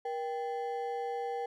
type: ring-modulated tone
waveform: triangle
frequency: 631 Hz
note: D#5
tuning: 24 cents sharp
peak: -28 dBFS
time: 0.05-1.46 s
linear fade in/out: 5 ms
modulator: 156 Hz
effects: none